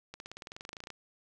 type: accelerating click train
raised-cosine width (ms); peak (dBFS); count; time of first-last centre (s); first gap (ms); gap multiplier
0.2; -26; 18; 0.14-0.903; 61; 0.96
effects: none